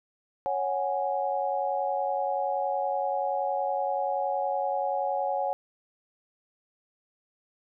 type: chord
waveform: sine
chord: C# suspended fourth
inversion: none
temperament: equal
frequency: 554.4 / 740 / 830.6 Hz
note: C#5 / F#5 / G#5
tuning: 0 / 0 / 0 cents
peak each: -30 dBFS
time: 0.46-5.53 s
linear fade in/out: 0 ms
effects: none